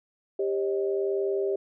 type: tone cluster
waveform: sine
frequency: 395.5 / 545 / 626 Hz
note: G4 / C#5 / D#5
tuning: +15 / -29 / +10 cents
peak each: -25 / -34 / -34 dBFS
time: 0.39-1.56 s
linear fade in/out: 5 ms
effects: none